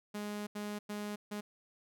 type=tone bursts at uneven times; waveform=sawtooth; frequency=207.7 Hz; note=G#3; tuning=in tune; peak=-34 dBFS; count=4; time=0.14-0.47 / 0.55-0.79 / 0.89-1.16 / 1.31-1.41 s; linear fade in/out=10 ms; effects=none